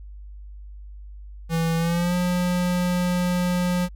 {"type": "tone with pitch glide", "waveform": "square", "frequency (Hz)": [164.81, 178.69], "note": ["E3", "F3"], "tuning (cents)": [0, 40], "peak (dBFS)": -21, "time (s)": [1.49, 3.89], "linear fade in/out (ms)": 50, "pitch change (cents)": 140, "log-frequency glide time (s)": [1.77, 2.15], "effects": ["added 50 Hz sine -37 dBFS peak until 3.95 s"]}